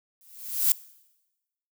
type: noise with exponential growth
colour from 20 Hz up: violet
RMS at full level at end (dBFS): -18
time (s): 0.21-0.72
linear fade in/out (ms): 1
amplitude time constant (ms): 110
effects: noise-tail reverb RT60 1.0 s tail -21 dB re dry